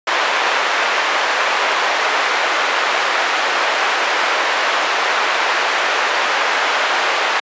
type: band-pass noise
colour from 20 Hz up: white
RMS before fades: -17 dBFS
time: 0.07-7.4 s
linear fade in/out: 5 ms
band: 540 to 1900 Hz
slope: 12 dB/octave
effects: high-pass 300 Hz 12 dB/octave + resampled to 16000 Hz